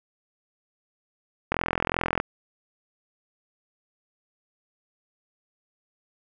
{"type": "click train", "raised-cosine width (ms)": 0.5, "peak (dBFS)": -8, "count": 30, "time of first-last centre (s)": [1.52, 2.201], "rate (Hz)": 42.6, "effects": []}